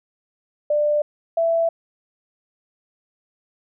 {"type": "tone pair in turn", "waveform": "sine", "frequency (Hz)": [594, 664.6], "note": ["D5", "E5"], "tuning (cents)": [20, 14], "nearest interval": "major second", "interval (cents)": 194, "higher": "second", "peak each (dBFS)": -16, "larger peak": "neither", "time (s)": [[0.7, 1.02], [1.37, 1.69]], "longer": "neither", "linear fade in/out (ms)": 5, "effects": []}